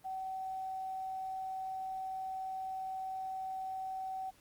sine tone with quantisation, 760 Hz, F#5, 46 cents sharp, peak -37 dBFS, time 0.04-4.31 s, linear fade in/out 20 ms, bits 11, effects pink hiss -65 dBFS RMS until 4.4 s + Opus 32 kbps

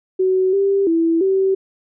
sine tone with pitch steps, 374.6 / 394.5 / 330.1 / 384.1 Hz, F#4 / G4 / E4 / G4, +21 / +11 / +2 / -35 cents, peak -13 dBFS, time 0.19-1.55 s, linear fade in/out 10 ms, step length 340 ms, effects none

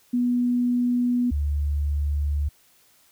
sine tone pair in turn, 244.5 / 72.69 Hz, B3 / D2, -17 / -17 cents, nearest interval octave + major sixth, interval 2100 cents, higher first, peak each -19 / -21 dBFS, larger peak first, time 0.13-1.31 / 1.31-2.49 s, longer neither, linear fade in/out 10 ms, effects white hiss -59 dBFS RMS until 3.11 s

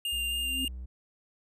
square tone with vibrato, 2805 Hz, F7, 7 cents sharp, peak -30 dBFS, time 0.05-0.68 s, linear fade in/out 2 ms, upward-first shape square, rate 3.8 Hz, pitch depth 8 cents each way
triangle tone, 62.4 Hz, B1, 19 cents sharp, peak -35 dBFS, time 0.12-0.86 s, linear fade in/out 10 ms
sine tone with exponential growth, 261.6 Hz, C4, in tune, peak -31 dBFS, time 0.27-0.65 s, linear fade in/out 2 ms, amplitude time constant 82 ms
effects none

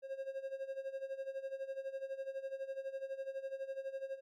triangle tone with tremolo, 538 Hz, C5, 48 cents sharp, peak -35 dBFS, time 0.02-4.21 s, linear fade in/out 50 ms, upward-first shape sine, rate 12 Hz, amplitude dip 80%, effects none

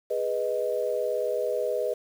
sine chord, G# minor, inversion none, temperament equal, 415.3 / 493.9 / 622.3 Hz, G#4 / B4 / D#5, 0 / 0 / 0 cents, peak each -31 / -28 / -29 dBFS, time 0.1-1.94 s, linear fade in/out 10 ms, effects 8-bit

